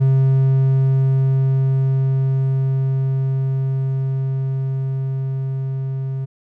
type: tone with level ramp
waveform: triangle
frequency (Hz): 133.7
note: C3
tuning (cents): +38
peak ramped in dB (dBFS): -9 to -19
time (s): 0-6.26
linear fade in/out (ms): 20
effects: none